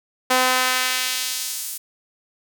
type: tone with high-pass filter sweep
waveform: sawtooth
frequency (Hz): 255.4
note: C4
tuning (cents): -42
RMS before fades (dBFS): -22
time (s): 0.3-1.78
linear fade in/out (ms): 10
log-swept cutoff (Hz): 640 to 10000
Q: 0.79
effects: none